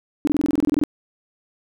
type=tone bursts; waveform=sine; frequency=293.7 Hz; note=D4; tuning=in tune; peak=-15 dBFS; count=13; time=0.25-0.837 s; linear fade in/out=0 ms; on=23 ms; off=24 ms; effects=none